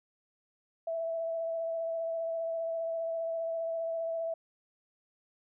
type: tone with vibrato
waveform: sine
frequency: 659.3 Hz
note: E5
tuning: in tune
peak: -31 dBFS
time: 0.87-4.34 s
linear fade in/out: 5 ms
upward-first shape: sine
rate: 15 Hz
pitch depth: 15 cents each way
effects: none